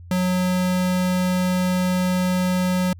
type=tone; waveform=square; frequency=182.5 Hz; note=F#3; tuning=24 cents flat; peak=-19 dBFS; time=0.11-2.93 s; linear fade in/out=2 ms; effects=added 87 Hz sine -38 dBFS peak until 2.99 s